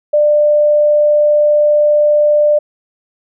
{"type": "tone", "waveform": "sine", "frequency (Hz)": 595, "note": "D5", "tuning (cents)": 22, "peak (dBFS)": -7, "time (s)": [0.13, 2.59], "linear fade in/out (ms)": 10, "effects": []}